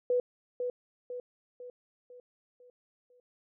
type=tone with echo; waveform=sine; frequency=493.9 Hz; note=B4; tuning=in tune; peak=-24 dBFS; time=0.1-0.2 s; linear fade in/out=2 ms; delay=500 ms; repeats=6; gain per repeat=-6 dB; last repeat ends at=3.2 s; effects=none